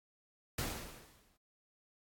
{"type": "noise with exponential decay", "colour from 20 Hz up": "pink", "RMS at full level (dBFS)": -35, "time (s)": [0.58, 1.37], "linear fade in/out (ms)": 5, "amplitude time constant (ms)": 170, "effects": ["AAC 64 kbps"]}